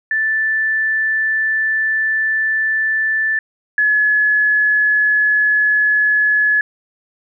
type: tone pair in turn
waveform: sine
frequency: 1760 / 1703 Hz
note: A6 / G#6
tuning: 0 / +43 cents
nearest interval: minor second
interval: 57 cents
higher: first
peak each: -14 / -11 dBFS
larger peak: second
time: 0.11-3.39 / 3.78-6.61 s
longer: first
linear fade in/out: 2 ms
effects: none